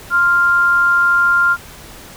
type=tone pair together; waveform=sine; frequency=1053.7 / 1396.9 Hz; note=C6 / F6; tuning=+12 / 0 cents; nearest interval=perfect fourth; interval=488 cents; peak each=-21 / -10 dBFS; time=0.1-1.57 s; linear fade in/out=50 ms; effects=pink hiss -37 dBFS RMS until 2.16 s